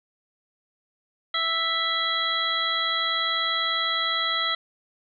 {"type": "harmonic tone", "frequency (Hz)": 659.3, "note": "E5", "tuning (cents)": 0, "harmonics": [1, 2, 3, 5, 6], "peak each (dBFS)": [-38, -28, -29, -27, -29], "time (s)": [1.34, 4.55], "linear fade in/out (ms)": 5, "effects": []}